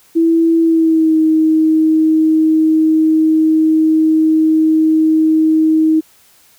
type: tone with pitch glide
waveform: sine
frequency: 329.6 to 315.8 Hz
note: E4 to D#4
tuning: 0 to +26 cents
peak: -8 dBFS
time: 0.15-6.01 s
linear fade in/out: 20 ms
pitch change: -74 cents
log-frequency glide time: 0.61-1.17 s
effects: white hiss -49 dBFS RMS until 6.58 s